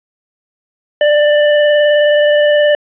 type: tone with vibrato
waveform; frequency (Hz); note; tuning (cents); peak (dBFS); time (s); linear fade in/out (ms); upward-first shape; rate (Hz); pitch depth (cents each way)
square; 592; D5; +14; -8; 1.01-2.75; 2; sine; 19; 12
effects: resampled to 8000 Hz + 8-bit